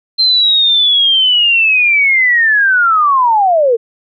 sine linear sweep, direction down, 4150 to 440 Hz, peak -7 dBFS, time 0.18-3.77 s, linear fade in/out 20 ms, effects none

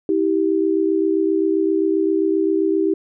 sine tone pair together, 322.6 / 390.2 Hz, E4 / G4, -37 / -8 cents, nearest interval minor third, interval 329 cents, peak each -18 / -18 dBFS, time 0.09-2.94 s, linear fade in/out 2 ms, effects none

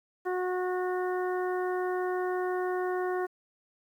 harmonic tone, 365.2 Hz, F#4, 23 cents flat, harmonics 1 / 2 / 3 / 4 / 5, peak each -29 / -35 / -39 / -41 / -43 dBFS, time 0.25-3.27 s, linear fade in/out 20 ms, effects 10-bit

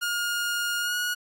sawtooth tone with pitch glide, 1423 to 1452.1 Hz, F6 to F#6, +32 to -33 cents, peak -22 dBFS, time 0.01-1.15 s, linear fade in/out 20 ms, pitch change +35 cents, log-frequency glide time 0.8-0.95 s, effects AAC 64 kbps

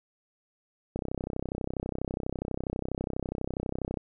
click train, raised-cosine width 2 ms, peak -18 dBFS, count 98, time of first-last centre 0.96-3.972 s, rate 32.2 Hz, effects none

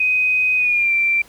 sine tone with pitch glide, 2507 to 2353 Hz, D#7 to D7, +12 to +3 cents, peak -14 dBFS, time 0-1.22 s, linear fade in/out 5 ms, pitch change -109 cents, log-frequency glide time 0.57-0.92 s, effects pink hiss -48 dBFS RMS until 1.28 s

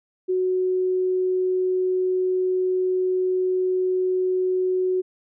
sine tone, 369.6 Hz, F#4, 2 cents flat, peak -19 dBFS, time 0.28-5.02 s, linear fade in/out 20 ms, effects none

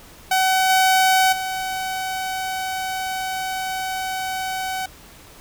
sawtooth tone with level steps, 755 Hz, F#5, 35 cents sharp, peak -12 / -10 / -20 dBFS, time 0.31-4.86 s, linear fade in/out 5 ms, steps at 0.69 / 1.32 s, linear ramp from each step 10 ms, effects pink hiss -45 dBFS RMS until 5.4 s

